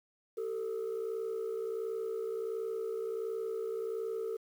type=tone pair together; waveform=sine; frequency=387.2 / 448.6 Hz; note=G4 / A4; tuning=-21 / +34 cents; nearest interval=minor third; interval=255 cents; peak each=-37 / -33 dBFS; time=0.37-4.37 s; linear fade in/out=10 ms; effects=tanh soft clip ceiling -31 dBFS + 10-bit